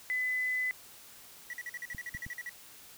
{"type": "tone", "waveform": "sine", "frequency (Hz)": 2009, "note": "B6", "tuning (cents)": 29, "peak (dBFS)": -29, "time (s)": [0.1, 0.71], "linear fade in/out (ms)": 0}
{"type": "tone bursts", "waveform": "triangle", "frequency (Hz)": 1942, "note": "B6", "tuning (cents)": -30, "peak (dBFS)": -35, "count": 13, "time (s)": [1.5, 2.494], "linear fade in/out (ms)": 2, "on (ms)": 34, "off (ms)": 46}
{"type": "clicks", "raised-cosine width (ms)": 5, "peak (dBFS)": -32, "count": 3, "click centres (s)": [1.948, 2.149, 2.265]}
{"effects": ["white hiss -53 dBFS RMS until 2.97 s"]}